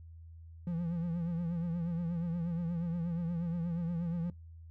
triangle tone with vibrato, 170 Hz, F3, 46 cents flat, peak -30 dBFS, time 0.67-4.3 s, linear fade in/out 2 ms, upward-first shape triangle, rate 8.4 Hz, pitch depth 80 cents each way, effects noise-tail reverb RT60 0.2 s tail -23 dB re dry + added 82 Hz sine -48 dBFS peak until 4.7 s

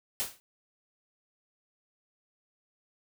white noise with exponential decay, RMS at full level -28 dBFS, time 0.2-0.4 s, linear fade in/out 0 ms, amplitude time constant 43 ms, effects none

